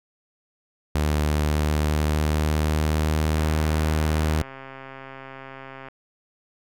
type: tone with pitch glide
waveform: sawtooth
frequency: 75.3 to 77.6 Hz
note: D2 to D#2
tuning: +44 to -4 cents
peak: -16 dBFS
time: 0.95-4.42 s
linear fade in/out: 0 ms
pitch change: +52 cents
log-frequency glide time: 1.4-3.33 s
type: click train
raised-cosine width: 0.5 ms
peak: -24 dBFS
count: 338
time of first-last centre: 3.37-5.885 s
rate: 134 Hz
effects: none